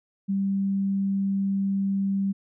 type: tone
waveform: sine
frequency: 196 Hz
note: G3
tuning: in tune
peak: -22 dBFS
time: 0.28-2.33 s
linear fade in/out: 20 ms
effects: none